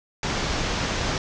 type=low-pass noise; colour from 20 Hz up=pink; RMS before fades=-26 dBFS; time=0.23-1.18 s; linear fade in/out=2 ms; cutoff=6700 Hz; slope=48 dB/octave; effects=none